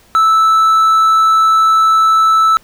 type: tone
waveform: triangle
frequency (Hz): 1314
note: E6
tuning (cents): -6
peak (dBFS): -5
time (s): 0.15-2.57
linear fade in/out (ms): 0
effects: pink hiss -48 dBFS RMS until 2.63 s